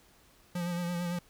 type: tone with vibrato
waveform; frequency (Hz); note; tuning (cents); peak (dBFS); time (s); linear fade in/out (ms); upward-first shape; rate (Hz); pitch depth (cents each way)
square; 174.61; F3; 0; -32; 0.55-1.19; 5; sine; 8.9; 35
effects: pink hiss -62 dBFS RMS until 1.29 s